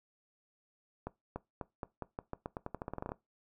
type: accelerating click train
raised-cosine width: 1 ms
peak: -24 dBFS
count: 19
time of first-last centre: 1.07-3.119 s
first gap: 290 ms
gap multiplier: 0.87
effects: noise-tail reverb RT60 0.2 s tail -20 dB re dry